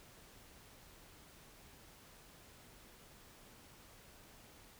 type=silence; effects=pink hiss -60 dBFS RMS until 4.79 s